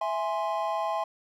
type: chord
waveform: triangle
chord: E augmented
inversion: none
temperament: equal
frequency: 659.3 / 830.6 / 1046.5 Hz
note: E5 / G#5 / B#5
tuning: 0 / 0 / 0 cents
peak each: -29 / -29 / -30 dBFS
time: 0.01-1.04 s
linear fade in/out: 5 ms
effects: none